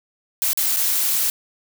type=noise with dropouts; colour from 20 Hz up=blue; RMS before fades=-20 dBFS; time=0.42-1.3 s; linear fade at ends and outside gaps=0 ms; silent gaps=0.532-0.574 / 0.762-0.769 s; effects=none